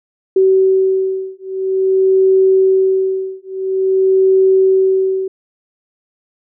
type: beating tone pair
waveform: sine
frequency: 380.4 / 380.89 Hz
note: F#4 / G4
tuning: +48 / -50 cents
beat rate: 0.49 Hz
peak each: -13 / -13 dBFS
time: 0.36-5.28 s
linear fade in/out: 5 ms
effects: none